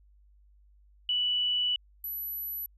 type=tone pair in turn; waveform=sine; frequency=2960 / 11840 Hz; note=F#7 / F#9; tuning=0 / 0 cents; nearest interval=2 octaves; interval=2400 cents; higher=second; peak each=-25 / -33 dBFS; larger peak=first; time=1.09-1.76 / 2.04-2.66 s; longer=first; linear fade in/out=2 ms; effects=added 50 Hz sine -57 dBFS peak until 2.77 s